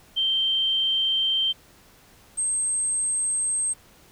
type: tone pair in turn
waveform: sine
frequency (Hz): 3136 / 8372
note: G7 / C9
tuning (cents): 0 / 0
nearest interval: octave + perfect fourth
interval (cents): 1700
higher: second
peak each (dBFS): -20 / -22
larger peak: first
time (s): 0.16-1.53 / 2.37-3.74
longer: neither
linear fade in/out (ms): 20
effects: pink hiss -54 dBFS RMS until 4.11 s